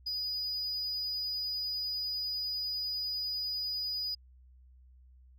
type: tone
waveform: sine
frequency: 4945 Hz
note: D#8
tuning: 12 cents flat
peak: -30 dBFS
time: 0.06-4.15 s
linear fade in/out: 10 ms
effects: tanh soft clip ceiling -31 dBFS + added 63 Hz sine -55 dBFS peak until 5.38 s